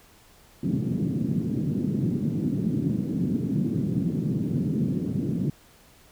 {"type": "band-pass noise", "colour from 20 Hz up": "pink", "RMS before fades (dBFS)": -26, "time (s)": [0.63, 5.5], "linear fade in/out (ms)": 5, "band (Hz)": [140, 280], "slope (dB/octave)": 24, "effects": ["pink hiss -55 dBFS RMS until 6.11 s"]}